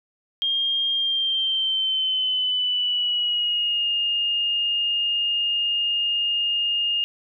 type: tone with pitch glide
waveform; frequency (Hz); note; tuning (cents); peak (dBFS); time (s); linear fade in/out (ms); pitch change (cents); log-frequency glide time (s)
sine; 3218 to 2834; G7 to F7; +45 to +25; -20; 0.42-7.04; 0; -220; 0.91-3.89
effects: none